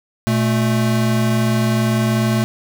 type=tone pair together; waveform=square; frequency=119.47 / 220 Hz; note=A#2 / A3; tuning=+43 / 0 cents; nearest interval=major seventh; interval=1057 cents; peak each=-18 dBFS; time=0.27-2.44 s; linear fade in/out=0 ms; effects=none